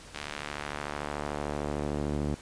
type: tone with band-pass filter sweep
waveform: sawtooth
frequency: 73.42 Hz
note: D2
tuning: in tune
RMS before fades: -34 dBFS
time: 0.14-2.35 s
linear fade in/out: 10 ms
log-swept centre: 3000 to 250 Hz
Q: 0.78
effects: pink hiss -49 dBFS RMS until 2.41 s + resampled to 22050 Hz